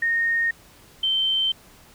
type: tone pair in turn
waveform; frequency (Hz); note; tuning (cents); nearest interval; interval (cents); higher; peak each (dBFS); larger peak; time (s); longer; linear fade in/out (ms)
sine; 1848 / 3108; A#6 / G7; -16 / -16; major sixth; 900; second; -19; neither; 0.02-0.51 / 1.03-1.52; neither; 5
effects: pink hiss -51 dBFS RMS until 1.94 s